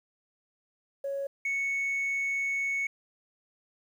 sine tone pair in turn, 554.4 / 2214 Hz, C#5 / C#7, 0 / -3 cents, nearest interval 2 octaves, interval 2397 cents, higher second, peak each -29 / -25 dBFS, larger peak second, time 1.04-1.27 / 1.45-2.87 s, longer second, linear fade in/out 5 ms, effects tanh soft clip ceiling -26 dBFS + 10-bit

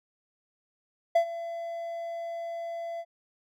triangle tone with ADSR envelope, 675 Hz, E5, 41 cents sharp, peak -15 dBFS, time 1.15-3.05 s, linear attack 9 ms, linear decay 87 ms, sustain -16 dB, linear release 52 ms, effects none

